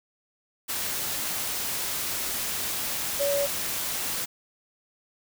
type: tone in noise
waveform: sine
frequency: 566 Hz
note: C#5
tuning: 36 cents sharp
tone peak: -23 dBFS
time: 3.19-3.47 s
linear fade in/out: 20 ms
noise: white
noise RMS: -30 dBFS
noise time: 0.68-4.26 s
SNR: +4 dB
effects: none